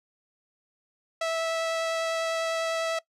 sawtooth tone with vibrato, 655 Hz, E5, 11 cents flat, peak -22 dBFS, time 1.21-2.99 s, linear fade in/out 5 ms, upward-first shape triangle, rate 10 Hz, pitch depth 8 cents each way, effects noise-tail reverb RT60 0.1 s tail -20 dB re dry + low-pass 7000 Hz 12 dB/octave

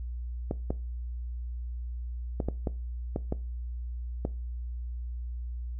clicks, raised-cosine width 2 ms, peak -16 dBFS, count 8, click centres 0.511 / 0.705 / 2.402 / 2.486 / 2.672 / 3.161 / 3.324 / 4.251 s, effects noise-tail reverb RT60 0.3 s tail -19 dB re dry + added 60 Hz sine -33 dBFS peak until 5.79 s

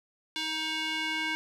square tone with band-pass filter sweep, 315.2 Hz, D#4, 23 cents sharp, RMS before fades -32 dBFS, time 0.36-1.35 s, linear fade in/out 0 ms, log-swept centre 3400 to 2200 Hz, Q 1.9, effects none

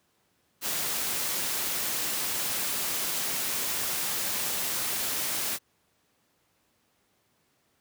white noise, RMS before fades -30 dBFS, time 0.61-5.59 s, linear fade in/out 50 ms, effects pink hiss -70 dBFS RMS until 7.8 s + high-pass 100 Hz 12 dB/octave

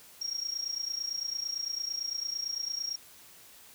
sine tone with amplitude modulation, 5588 Hz, F8, in tune, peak -27 dBFS, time 0.21-2.96 s, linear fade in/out 10 ms, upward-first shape sine, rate 28.9 Hz, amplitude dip 85%, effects tanh soft clip ceiling -27 dBFS + white hiss -54 dBFS RMS until 3.74 s

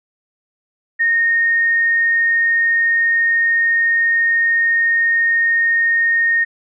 sine tone, 1847 Hz, A#6, 16 cents flat, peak -12 dBFS, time 0.99-6.45 s, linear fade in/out 20 ms, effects none

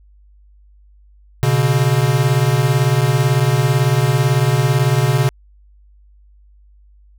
square beating tone pair, 123.47 / 141.47 Hz, B2 / C#3, 0 / +36 cents, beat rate 18 Hz, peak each -16 dBFS, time 1.43-5.29 s, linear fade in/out 0 ms, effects added 50 Hz sine -45 dBFS peak until 7.18 s

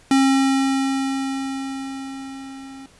square tone with level ramp, 269.6 Hz, C#4, 48 cents flat, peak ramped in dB -13 to -37 dBFS, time 0.11-2.86 s, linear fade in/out 2 ms, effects pink hiss -52 dBFS RMS until 2.99 s + resampled to 24000 Hz

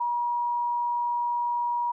sine tone, 958 Hz, A#5, 47 cents sharp, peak -24 dBFS, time 0-1.92 s, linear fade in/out 10 ms, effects none

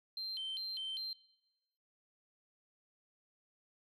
sine tone with vibrato, 3592 Hz, A7, 35 cents sharp, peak -37 dBFS, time 0.17-1.13 s, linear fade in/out 2 ms, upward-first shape square, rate 2.5 Hz, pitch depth 250 cents each way, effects noise-tail reverb RT60 0.9 s tail -20 dB re dry + tanh soft clip ceiling -35 dBFS

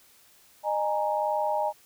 sine chord, D# suspended fourth, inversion none, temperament equal with one note detuned, 610.9 / 830.6 / 932.3 Hz, D#5 / G#5 / A#5, -32 / 0 / 0 cents, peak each -28 / -28 / -30 dBFS, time 0.63-1.73 s, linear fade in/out 50 ms, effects white hiss -58 dBFS RMS until 1.85 s

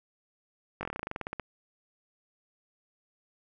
slowing click train, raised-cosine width 0.5 ms, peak -19 dBFS, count 16, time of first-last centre 0.81-1.397 s, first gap 20 ms, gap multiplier 1.09, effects none

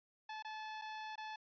sawtooth tone with dropouts, 866 Hz, A5, 28 cents flat, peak -40 dBFS, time 0.29-1.36 s, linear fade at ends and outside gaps 5 ms, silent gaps 0.425-0.447 / 0.815-0.819 / 1.157-1.178 s, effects resampled to 11025 Hz

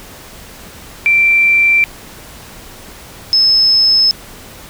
sine tone pair in turn, 2349 / 5205 Hz, D7 / E8, 0 / -23 cents, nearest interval octave + major second, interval 1377 cents, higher second, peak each -7 dBFS, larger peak neither, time 1.06-1.84 / 3.33-4.11 s, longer neither, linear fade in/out 0 ms, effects pink hiss -35 dBFS RMS until 4.69 s

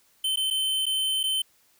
square tone with dropouts, 3078 Hz, G7, 32 cents flat, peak -24 dBFS, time 0.24-1.42 s, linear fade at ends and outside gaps 5 ms, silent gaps 0.36-0.371 / 0.503-0.508 / 0.857-0.864 / 1.232-1.237 s, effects white hiss -63 dBFS RMS until 1.79 s

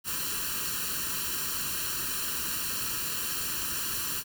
white noise with comb filter, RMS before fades -32 dBFS, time 0.04-4.24 s, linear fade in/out 50 ms, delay 0.7 ms, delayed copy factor +0.85, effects none

